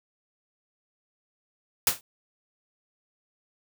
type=noise with exponential decay; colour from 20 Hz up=white; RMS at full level=-17 dBFS; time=1.87-2.01 s; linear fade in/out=1 ms; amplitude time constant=29 ms; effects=none